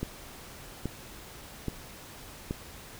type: click train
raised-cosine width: 3 ms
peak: -18 dBFS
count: 4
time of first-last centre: 0.03-2.509 s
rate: 1.21 Hz
effects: pink hiss -47 dBFS RMS until 2.99 s